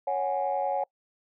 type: chord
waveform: sine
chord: C# suspended fourth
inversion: none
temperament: equal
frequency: 554.4 / 740 / 830.6 Hz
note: C#5 / F#5 / G#5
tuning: 0 / 0 / 0 cents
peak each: -29 dBFS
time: 0.07-0.84 s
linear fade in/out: 5 ms
effects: noise-tail reverb RT60 0.1 s tail -26 dB re dry + tanh soft clip ceiling -18 dBFS